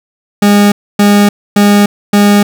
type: tone bursts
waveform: 40% pulse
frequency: 204.5 Hz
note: G#3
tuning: 26 cents flat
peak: -3 dBFS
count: 4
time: 0.42-2.43 s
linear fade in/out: 5 ms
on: 300 ms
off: 270 ms
effects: none